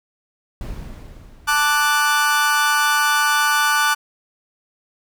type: noise with exponential decay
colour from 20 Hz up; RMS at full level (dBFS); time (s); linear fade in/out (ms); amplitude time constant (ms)
brown; -28; 0.61-2.64; 1; 440
type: chord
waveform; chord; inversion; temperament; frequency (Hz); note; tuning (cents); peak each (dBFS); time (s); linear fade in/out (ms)
40% pulse; D major; second; equal; 880 / 1174.7 / 1480; A5 / D6 / F#6; 0 / 0 / 0; -21 / -19 / -17; 1.47-3.95; 20
effects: none